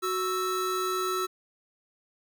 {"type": "tone pair together", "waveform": "square", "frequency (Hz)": [369.9, 1318], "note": ["F#4", "E6"], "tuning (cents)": [0, -1], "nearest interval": "octave + minor seventh", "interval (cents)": 2199, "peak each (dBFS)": [-31, -30], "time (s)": [0.02, 1.27], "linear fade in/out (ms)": 20, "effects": []}